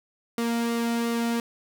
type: tone with flanger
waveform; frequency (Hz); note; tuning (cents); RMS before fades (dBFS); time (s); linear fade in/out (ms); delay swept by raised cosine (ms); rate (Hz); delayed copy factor
sawtooth; 233.3; A#3; +2; -26; 0.38-1.4; 2; 1.2 to 1.85; 2.8; -0.5
effects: none